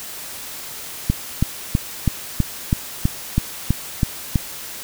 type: click train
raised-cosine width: 5 ms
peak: -3 dBFS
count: 11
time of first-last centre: 1.1-4.357 s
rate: 3.07 Hz
effects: white hiss -33 dBFS RMS until 4.83 s